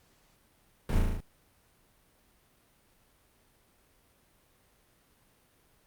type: noise with echo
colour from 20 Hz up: brown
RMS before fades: -28 dBFS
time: 0.89-0.99 s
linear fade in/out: 2 ms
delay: 36 ms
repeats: 6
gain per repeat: -2 dB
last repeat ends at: 1.206 s
effects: pink hiss -66 dBFS RMS until 5.86 s + Opus 48 kbps